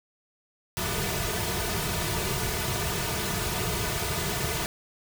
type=noise with comb filter; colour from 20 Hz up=pink; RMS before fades=-29 dBFS; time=0.77-4.66 s; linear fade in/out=0 ms; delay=3.7 ms; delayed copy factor=-0.9; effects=none